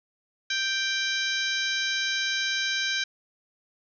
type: harmonic tone with a mistuned harmonic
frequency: 784 Hz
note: G5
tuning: in tune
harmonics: 2 / 3 / 4 / 5 / 6 / 7 / 8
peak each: -29 / -33 / -33 / -31 / -37 / -37 / -38 dBFS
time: 0.5-3.04 s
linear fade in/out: 5 ms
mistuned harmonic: 6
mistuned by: +52 cents
effects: none